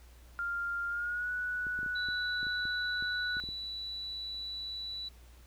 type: tone with pitch glide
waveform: sine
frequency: 1396.9 to 1475.7 Hz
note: F6 to F#6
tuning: 0 to -5 cents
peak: -32 dBFS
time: 0.39-3.4 s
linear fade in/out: 0 ms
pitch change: +95 cents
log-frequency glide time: 0.88-1.31 s
type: clicks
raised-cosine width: 3 ms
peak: -35 dBFS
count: 12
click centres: 1.668 / 1.79 / 1.831 / 1.862 / 2.087 / 2.43 / 2.468 / 2.654 / 3.025 / 3.369 / 3.439 / 3.489 s
type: tone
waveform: sine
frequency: 3951 Hz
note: B7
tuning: in tune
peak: -37 dBFS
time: 1.95-5.09 s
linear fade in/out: 10 ms
effects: added 60 Hz sine -53 dBFS peak until 5.46 s + pink hiss -62 dBFS RMS until 5.46 s